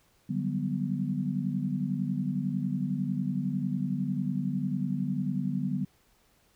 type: chord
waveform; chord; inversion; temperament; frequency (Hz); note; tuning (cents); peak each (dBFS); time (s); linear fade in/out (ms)
sine; G major seventh; second; equal; 146.83 / 185 / 196 / 246.9; D3 / F#3 / G3 / B3; 0 / 0 / 0 / 0; -33; 0.29-5.85; 10
effects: pink hiss -66 dBFS RMS until 6.55 s